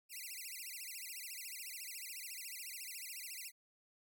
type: tone with vibrato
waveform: 5% pulse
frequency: 2344 Hz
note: D7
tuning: 4 cents flat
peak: -36 dBFS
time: 0.09-3.52 s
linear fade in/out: 50 ms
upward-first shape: sine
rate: 14 Hz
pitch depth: 300 cents each way
effects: none